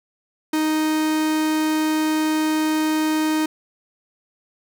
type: tone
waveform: 45% pulse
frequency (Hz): 311.1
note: D#4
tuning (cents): 0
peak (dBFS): -18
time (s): 0.53-3.46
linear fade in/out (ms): 5
effects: none